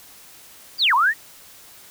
sine linear two-way sweep, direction down then up, 4978 to 899 to 1933 Hz, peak -14 dBFS, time 0.78-1.14 s, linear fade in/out 50 ms, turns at 0.94 s, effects white hiss -46 dBFS RMS until 1.9 s

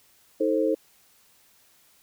sine chord, A diminished, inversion second, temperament just, 316.8 / 440 / 528 Hz, Eb4 / A4 / C5, +31 / 0 / +16 cents, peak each -25 dBFS, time 0.4-0.75 s, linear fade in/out 10 ms, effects white hiss -60 dBFS RMS until 2.02 s

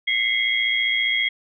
sine tone cluster, 2042 / 2157 / 3278 Hz, C7 / C#7 / G#7, -43 / -48 / -23 cents, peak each -23 dBFS, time 0.07-1.29 s, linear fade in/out 10 ms, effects none

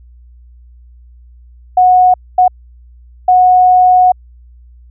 sine tone bursts at uneven times, 732 Hz, F#5, 19 cents flat, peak -4 dBFS, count 3, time 1.77-2.14 / 2.38-2.48 / 3.28-4.12 s, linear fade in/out 5 ms, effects added 60 Hz sine -37 dBFS peak until 4.9 s

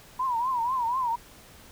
sine tone with vibrato, 983 Hz, B5, 8 cents flat, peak -24 dBFS, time 0.19-1.16 s, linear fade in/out 10 ms, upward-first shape triangle, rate 4.1 Hz, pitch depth 160 cents each way, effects pink hiss -51 dBFS RMS until 1.71 s

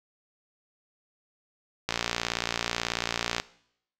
click train, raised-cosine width 0.2 ms, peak -9 dBFS, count 89, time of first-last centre 1.89-3.399 s, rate 58.3 Hz, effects noise-tail reverb RT60 0.7 s tail -19 dB re dry

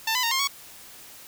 10% pulse tone with pitch steps, 892 / 1004 / 924 / 1062 / 1116 Hz, A5 / B5 / A#5 / C6 / C#6, +23 / +28 / -16 / +25 / +11 cents, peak -14 dBFS, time 0.07-0.475 s, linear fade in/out 5 ms, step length 81 ms, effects white hiss -46 dBFS RMS until 1.27 s

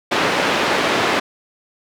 pink band-pass noise, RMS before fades -18 dBFS, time 0.11-1.2 s, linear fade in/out 10 ms, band 310 to 3300 Hz, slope 12 dB/octave, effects none

